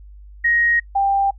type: tone pair in turn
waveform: sine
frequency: 1879 / 790.5 Hz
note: A#6 / G5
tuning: +13 / +14 cents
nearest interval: octave + minor third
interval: 1499 cents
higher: first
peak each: -14 dBFS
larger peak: neither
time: 0.44-0.8 / 0.95-1.31 s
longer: neither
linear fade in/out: 10 ms
effects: noise-tail reverb RT60 0.1 s tail -23 dB re dry + added 50 Hz sine -38 dBFS peak until 1.38 s